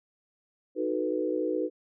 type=chord; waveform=sine; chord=B dominant seventh; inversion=first; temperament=equal; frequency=311.1 / 370 / 440 / 493.9 Hz; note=D#4 / F#4 / A4 / B4; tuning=0 / 0 / 0 / 0 cents; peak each=-31 / -32 / -34 / -31 dBFS; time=0.75-1.7 s; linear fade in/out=50 ms; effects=none